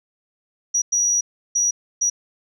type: tone bursts at uneven times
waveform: sine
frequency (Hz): 5800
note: F#8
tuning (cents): -35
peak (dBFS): -15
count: 4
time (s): 0.74-0.82 / 0.92-1.21 / 1.55-1.71 / 2.01-2.1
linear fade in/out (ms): 10
effects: tanh soft clip ceiling -12 dBFS